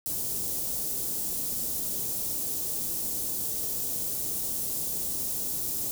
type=band-stop noise; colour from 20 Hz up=white; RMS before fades=-31 dBFS; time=0.06-5.91 s; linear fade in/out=0 ms; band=440 to 7500 Hz; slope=12 dB/octave; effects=none